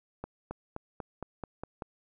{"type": "accelerating click train", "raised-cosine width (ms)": 1, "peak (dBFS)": -23, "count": 8, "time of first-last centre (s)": [0.24, 1.822], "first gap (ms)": 270, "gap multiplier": 0.94, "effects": []}